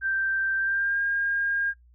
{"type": "tone with pitch glide", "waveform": "sine", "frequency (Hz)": [1568, 1615.8], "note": ["G6", "G#6"], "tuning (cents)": [0, -48], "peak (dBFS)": -23, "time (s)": [0.01, 1.74], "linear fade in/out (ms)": 50, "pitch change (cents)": 52, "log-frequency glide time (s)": [0.57, 1.01], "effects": ["noise-tail reverb RT60 0.1 s tail -18 dB re dry", "added 60 Hz sine -53 dBFS peak until 1.94 s"]}